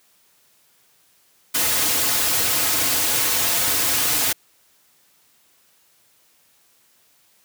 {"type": "noise with comb filter", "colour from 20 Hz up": "white", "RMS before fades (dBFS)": -20, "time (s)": [1.54, 4.33], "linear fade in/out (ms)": 10, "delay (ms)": 5.1, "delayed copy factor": -0.7, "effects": ["white hiss -59 dBFS RMS until 7.44 s", "high-pass 80 Hz 12 dB/octave"]}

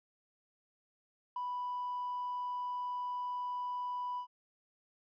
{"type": "tone with ADSR envelope", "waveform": "triangle", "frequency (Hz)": 987.8, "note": "B5", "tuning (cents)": 0, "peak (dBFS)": -30, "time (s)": [1.36, 4.27], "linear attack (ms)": 5, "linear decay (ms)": 9, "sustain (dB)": -2, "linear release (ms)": 95, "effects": ["tanh soft clip ceiling -32 dBFS", "resampled to 11025 Hz"]}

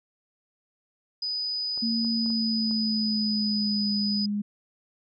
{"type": "tone", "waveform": "sine", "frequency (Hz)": 4978, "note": "D#8", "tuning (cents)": 0, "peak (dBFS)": -27, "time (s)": [1.22, 4.26], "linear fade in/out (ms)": 5}
{"type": "clicks", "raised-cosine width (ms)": 1, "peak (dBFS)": -32, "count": 5, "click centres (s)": [1.776, 2.047, 2.261, 2.303, 2.711]}
{"type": "tone with pitch glide", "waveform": "sine", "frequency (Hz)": [227.2, 206], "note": ["A#3", "G#3"], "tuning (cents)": [-44, -14], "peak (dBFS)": -25, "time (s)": [1.82, 4.42], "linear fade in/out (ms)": 10, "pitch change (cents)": -170, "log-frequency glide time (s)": [2.12, 3.9]}
{"effects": []}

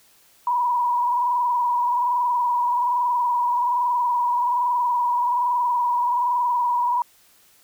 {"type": "tone with frequency modulation", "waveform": "sine", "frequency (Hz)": 973, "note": "B5", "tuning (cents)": -26, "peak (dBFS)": -18, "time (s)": [0.47, 7.02], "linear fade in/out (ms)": 2, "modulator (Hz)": 21.2, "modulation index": 1.4, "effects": ["white hiss -56 dBFS RMS until 7.63 s"]}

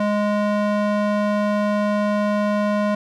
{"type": "tone with band-pass filter", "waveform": "square", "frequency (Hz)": 207.7, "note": "G#3", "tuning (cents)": 0, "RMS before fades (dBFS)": -20, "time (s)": [0, 2.95], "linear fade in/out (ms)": 5, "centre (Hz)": 670, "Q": 0.77, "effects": []}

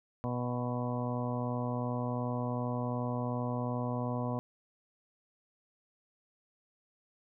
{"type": "harmonic tone with a mistuned harmonic", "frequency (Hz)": 122.7, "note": "B2", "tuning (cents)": -11, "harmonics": [1, 2, 3, 4, 5, 6, 7, 8, 9], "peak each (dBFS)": [-35, -36, -49, -41, -41, -44, -49, -42, -49], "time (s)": [0.24, 4.39], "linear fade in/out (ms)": 0, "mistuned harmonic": 8, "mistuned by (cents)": 21, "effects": []}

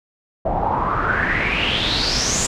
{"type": "noise with low-pass filter sweep", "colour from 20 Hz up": "pink", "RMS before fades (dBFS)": -20, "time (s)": [0.45, 2.47], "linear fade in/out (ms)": 10, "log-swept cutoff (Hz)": [670, 7600], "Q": 6.3, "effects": []}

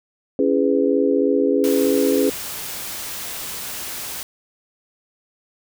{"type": "chord", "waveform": "sine", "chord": "C# minor seventh", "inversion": "none", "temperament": "just", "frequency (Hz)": [277.2, 332.6, 415.8, 498.9], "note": ["C#4", "E4", "G#4", "B4"], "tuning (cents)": [0, 16, 2, 17], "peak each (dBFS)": [-19, -24, -19, -21], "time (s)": [0.39, 2.3], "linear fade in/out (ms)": 2}
{"type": "noise", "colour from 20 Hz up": "white", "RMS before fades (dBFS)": -30, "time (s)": [1.64, 4.23], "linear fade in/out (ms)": 0}
{"effects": []}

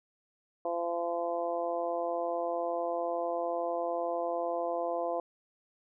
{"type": "harmonic tone", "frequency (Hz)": 171.1, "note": "F3", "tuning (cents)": -35, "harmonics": [2, 3, 4, 5, 6], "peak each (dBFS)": [-39, -34, -33, -42, -41], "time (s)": [0.65, 5.2], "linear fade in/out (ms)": 2, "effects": []}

